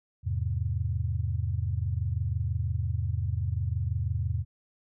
sine chord, E augmented, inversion none, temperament just, 82.41 / 103.01 / 128.76 Hz, E2 / G#2 / B#2, 0 / -14 / -27 cents, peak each -30 / -30 / -33 dBFS, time 0.23-4.45 s, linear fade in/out 50 ms, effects none

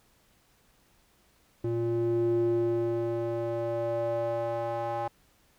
square tone with band-pass filter sweep, 116.54 Hz, A#2, in tune, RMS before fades -29 dBFS, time 1.64-5.08 s, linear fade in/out 5 ms, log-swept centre 280 to 780 Hz, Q 3.8, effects pink hiss -65 dBFS RMS until 5.58 s

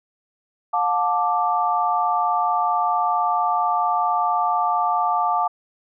sine chord, D minor, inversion first, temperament equal with one note detuned, 715.6 / 880 / 1174.7 Hz, F5 / A5 / D6, +42 / 0 / 0 cents, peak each -22 dBFS, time 0.73-5.48 s, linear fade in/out 10 ms, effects none

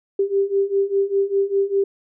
sine beating tone pair, 392 / 397 Hz, G4 / G4, 0 / +22 cents, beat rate 5 Hz, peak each -21 / -19 dBFS, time 0.19-1.84 s, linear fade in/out 5 ms, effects none

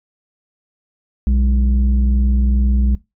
sine tone pair together, 61.3 / 206.2 Hz, B1 / G#3, -12 / -12 cents, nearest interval octave + major sixth, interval 2100 cents, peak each -11 / -20 dBFS, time 1.27-2.95 s, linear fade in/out 0 ms, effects noise-tail reverb RT60 0.2 s tail -19 dB re dry + tanh soft clip ceiling -7 dBFS

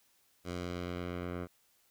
10% pulse tone with low-pass filter sweep, 88.5 Hz, F2, 23 cents sharp, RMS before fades -39 dBFS, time 0.44-1.48 s, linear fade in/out 50 ms, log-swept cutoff 7700 to 1600 Hz, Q 0.88, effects white hiss -70 dBFS RMS until 1.9 s

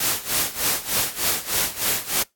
white noise with tremolo, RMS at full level -20 dBFS, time 0-2.23 s, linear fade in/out 5 ms, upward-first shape sine, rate 3.3 Hz, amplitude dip 85%, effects noise-tail reverb RT60 0.2 s tail -25 dB re dry + AAC 64 kbps

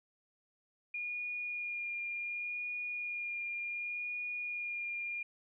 sine tone with vibrato, 2426 Hz, D#7, 44 cents flat, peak -36 dBFS, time 0.94-5.23 s, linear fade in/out 5 ms, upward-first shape sine, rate 0.68 Hz, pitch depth 15 cents each way, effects none

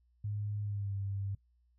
sine tone with pitch glide, 103.83 to 98.8 Hz, G#2 to G2, 0 to +14 cents, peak -34 dBFS, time 0.24-1.35 s, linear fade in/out 5 ms, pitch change -86 cents, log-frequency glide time 0.62-0.94 s, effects noise-tail reverb RT60 0.1 s tail -19 dB re dry + added 60 Hz sine -67 dBFS peak until 1.78 s

